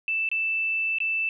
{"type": "tone with dropouts", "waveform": "sine", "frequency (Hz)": 2647, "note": "E7", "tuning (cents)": 7, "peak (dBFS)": -23, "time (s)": [0.08, 1.29], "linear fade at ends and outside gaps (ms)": 1, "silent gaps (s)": [[0.289, 0.315], [0.985, 1.003]], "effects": []}